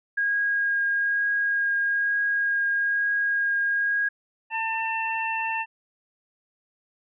sine tone with vibrato, 1632 Hz, G#6, 31 cents flat, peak -21 dBFS, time 0.17-4.09 s, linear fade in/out 10 ms, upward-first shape triangle, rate 1.1 Hz, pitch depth 10 cents each way
harmonic tone, 897 Hz, A5, 33 cents sharp, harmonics 1 / 2 / 3, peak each -28 / -31 / -29 dBFS, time 4.5-5.66 s, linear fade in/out 50 ms
effects none

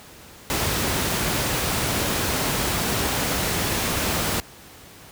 pink noise, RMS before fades -23 dBFS, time 0.5-4.4 s, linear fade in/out 0 ms, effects pink hiss -45 dBFS RMS until 5.11 s + high-pass 60 Hz 12 dB/octave

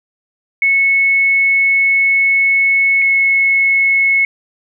sine tone pair in turn, 2200 / 2190 Hz, C#7 / C#7, -14 / -22 cents, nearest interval unison, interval 8 cents, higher first, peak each -9 dBFS, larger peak neither, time 0.62-3.02 / 3.02-4.25 s, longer first, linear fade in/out 2 ms, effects none

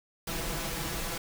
pink noise with comb filter, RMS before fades -34 dBFS, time 0.27-1.18 s, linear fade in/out 5 ms, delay 6 ms, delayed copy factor +0.8, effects none

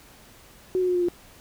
sine tone with pitch steps, 370 / 364.9 / 359.9 / 354.9 / 350 Hz, F#4 / F#4 / F#4 / F4 / F4, 0 / -24 / -48 / +28 / +4 cents, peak -20 dBFS, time 0.75-1.085 s, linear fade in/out 0 ms, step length 67 ms, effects pink hiss -51 dBFS RMS until 1.4 s

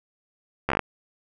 slowing click train, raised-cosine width 0.5 ms, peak -8 dBFS, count 7, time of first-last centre 0.69-0.793 s, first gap 13 ms, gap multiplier 1.11, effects none

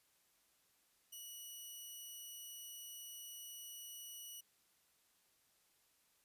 5% pulse tone, 2934 Hz, F#7, 15 cents flat, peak -40 dBFS, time 1.12-4.41 s, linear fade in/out 10 ms, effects white hiss -75 dBFS RMS until 6.24 s + resampled to 32000 Hz

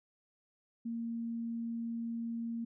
sine tone, 231.3 Hz, A#3, 13 cents flat, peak -35 dBFS, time 0.85-2.65 s, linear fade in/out 10 ms, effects none

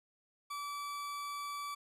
40% pulse tone, 1154 Hz, D6, 31 cents flat, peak -38 dBFS, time 0.5-1.75 s, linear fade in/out 10 ms, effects resampled to 32000 Hz + 12-bit

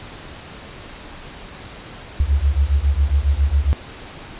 sine beating tone pair, 66.8 / 74.1 Hz, C2 / D2, +36 / +16 cents, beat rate 7.3 Hz, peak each -17 dBFS, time 2.2-3.73 s, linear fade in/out 0 ms, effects pink hiss -37 dBFS RMS until 4.39 s + resampled to 8000 Hz

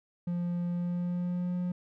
triangle tone with pitch glide, 174.61 to 178.69 Hz, F3 to F3, 0 to +40 cents, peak -27 dBFS, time 0.27-1.72 s, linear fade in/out 5 ms, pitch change +40 cents, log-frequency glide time 0.69-1.55 s, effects none

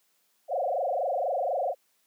sine tone with frequency modulation, 632 Hz, D#5, 27 cents sharp, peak -25 dBFS, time 0.48-1.75 s, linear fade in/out 50 ms, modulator 24.1 Hz, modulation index 4.6, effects white hiss -70 dBFS RMS until 2.06 s + high-pass 200 Hz 12 dB/octave

